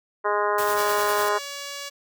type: harmonic tone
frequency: 207 Hz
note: G#3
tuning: 5 cents flat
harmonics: 2 / 3 / 4 / 5 / 6 / 7 / 8 / 9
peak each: -26 / -28 / -30 / -25 / -30 / -31 / -36 / -36 dBFS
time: 0.24-1.39 s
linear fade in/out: 20 ms
type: noise with tremolo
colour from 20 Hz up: white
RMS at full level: -31 dBFS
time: 0.58-1.29 s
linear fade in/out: 5 ms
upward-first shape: sine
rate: 10 Hz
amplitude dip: 40%
type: tone with pitch glide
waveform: 5% pulse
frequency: 571 to 566.1 Hz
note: D5 to C#5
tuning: -49 to +36 cents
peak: -21 dBFS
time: 0.76-1.9 s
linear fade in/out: 20 ms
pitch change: -15 cents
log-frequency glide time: 0.88-1.29 s
effects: none